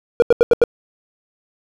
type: tone bursts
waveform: triangle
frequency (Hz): 475.4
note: A#4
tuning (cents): +34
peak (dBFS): -5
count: 5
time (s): 0.2-0.638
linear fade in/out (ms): 0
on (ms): 22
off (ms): 82
effects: none